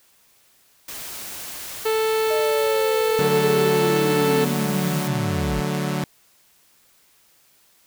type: noise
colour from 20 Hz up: white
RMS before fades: -34 dBFS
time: 0.88-5.08 s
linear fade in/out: 5 ms
type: harmonic tone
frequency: 440 Hz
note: A4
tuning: in tune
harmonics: 1 / 2 / 3 / 4 / 5 / 6 / 7 / 8 / 9 / 10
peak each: -19 / -29 / -31 / -36 / -36 / -36 / -39 / -40 / -43 / -39 dBFS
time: 1.85-4.45 s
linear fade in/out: 10 ms
type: linear sweep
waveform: sine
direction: down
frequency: 625 to 46.25 Hz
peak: -25 dBFS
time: 2.3-5.61 s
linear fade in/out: 10 ms
type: chord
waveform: sawtooth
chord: D major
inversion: none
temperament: equal with one note detuned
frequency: 146.32 / 185 / 220 Hz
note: D3 / F#3 / A3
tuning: -6 / 0 / 0 cents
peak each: -21 / -22 / -27 dBFS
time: 3.19-6.04 s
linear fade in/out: 0 ms
effects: white hiss -58 dBFS RMS until 7.86 s